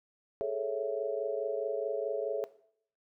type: chord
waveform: sine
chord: A major seventh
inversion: third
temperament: equal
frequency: 415.3 / 440 / 554.4 / 659.3 Hz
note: G#4 / A4 / C#5 / E5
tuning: 0 / 0 / 0 / 0 cents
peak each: -37 / -35 / -35 / -36 dBFS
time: 0.41-2.44 s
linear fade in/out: 0 ms
effects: noise-tail reverb RT60 0.6 s tail -17 dB re dry